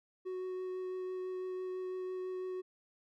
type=tone with vibrato; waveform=triangle; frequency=370 Hz; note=F#4; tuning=in tune; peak=-35 dBFS; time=0.25-2.62 s; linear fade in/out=20 ms; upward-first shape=triangle; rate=6 Hz; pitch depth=10 cents each way; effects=none